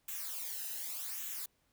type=noise with flanger; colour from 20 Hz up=blue; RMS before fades=-41 dBFS; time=0.08-1.46 s; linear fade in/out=5 ms; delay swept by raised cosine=0.2 to 0.9 ms; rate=0.85 Hz; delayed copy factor=-0.7; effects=pink hiss -75 dBFS RMS until 1.72 s